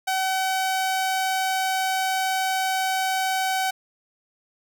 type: tone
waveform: sawtooth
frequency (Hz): 759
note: F#5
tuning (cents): +44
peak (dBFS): -18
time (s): 0.07-3.71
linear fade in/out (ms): 10
effects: none